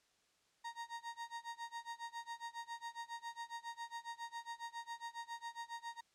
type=tone with tremolo; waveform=35% pulse; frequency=932.3 Hz; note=A#5; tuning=in tune; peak=-40 dBFS; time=0.64-6.01 s; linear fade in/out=10 ms; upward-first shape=sine; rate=7.3 Hz; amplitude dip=95%; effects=white hiss -75 dBFS RMS until 6.14 s + low-pass 7000 Hz 12 dB/octave